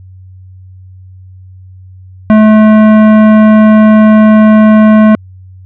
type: tone with hard clipping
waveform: sine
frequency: 215.7 Hz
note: A3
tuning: 34 cents flat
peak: -3 dBFS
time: 2.3-5.15 s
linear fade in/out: 0 ms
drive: 17 dB
effects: added 93 Hz sine -30 dBFS peak until 5.65 s + low-pass 2000 Hz 12 dB/octave